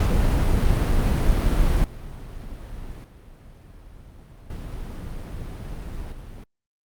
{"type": "noise with level steps", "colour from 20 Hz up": "brown", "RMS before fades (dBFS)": [-19, -36, -44, -33, -38], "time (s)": [0, 6.44], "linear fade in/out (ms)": 5, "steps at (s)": [1.84, 3.04, 4.5, 6.12], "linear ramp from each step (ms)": 2, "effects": ["Opus 48 kbps"]}